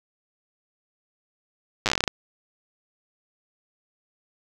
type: slowing click train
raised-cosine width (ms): 0.2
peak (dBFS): -4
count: 12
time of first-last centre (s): 1.86-2.078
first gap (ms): 8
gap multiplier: 1.17
effects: none